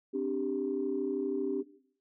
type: chord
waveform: sine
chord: C suspended second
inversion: none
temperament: just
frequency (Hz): 261.6 / 294.3 / 392.4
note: C4 / D4 / G4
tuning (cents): 0 / +4 / +2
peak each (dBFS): -35 / -34 / -32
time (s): 0.13-1.63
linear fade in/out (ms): 20
effects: noise-tail reverb RT60 0.6 s tail -17 dB re dry + tanh soft clip ceiling -21 dBFS